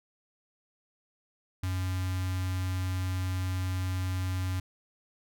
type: tone with notch filter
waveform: square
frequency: 92.5 Hz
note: F#2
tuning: in tune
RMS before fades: -31 dBFS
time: 1.63-4.6 s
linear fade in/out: 5 ms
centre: 500 Hz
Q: 0.69
effects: none